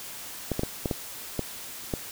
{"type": "clicks", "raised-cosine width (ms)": 2, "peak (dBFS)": -13, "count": 7, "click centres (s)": [0.517, 0.594, 0.634, 0.858, 0.912, 1.393, 1.938], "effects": ["white hiss -40 dBFS RMS until 2.11 s"]}